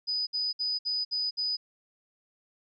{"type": "tone bursts", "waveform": "sine", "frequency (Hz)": 4978, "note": "D#8", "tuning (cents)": 0, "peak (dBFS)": -27, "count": 6, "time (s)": [0.07, 1.57], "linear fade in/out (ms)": 20, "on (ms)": 200, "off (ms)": 60, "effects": []}